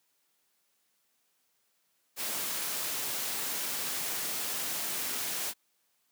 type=noise; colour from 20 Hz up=white; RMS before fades=-34 dBFS; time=2.16-5.54 s; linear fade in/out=50 ms; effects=white hiss -74 dBFS RMS until 6.11 s + high-pass 150 Hz 12 dB/octave

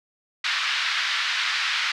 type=band-pass noise; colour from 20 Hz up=pink; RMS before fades=-25 dBFS; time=0.44-1.92 s; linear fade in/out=5 ms; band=1400 to 4500 Hz; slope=24 dB/octave; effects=none

